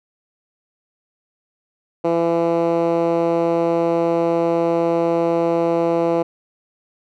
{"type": "tone with band-pass filter", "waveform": "10% pulse", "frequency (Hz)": 168.1, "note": "E3", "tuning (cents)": 34, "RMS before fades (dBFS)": -18, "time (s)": [2.04, 6.23], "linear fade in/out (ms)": 10, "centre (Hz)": 450, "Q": 1.5, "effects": []}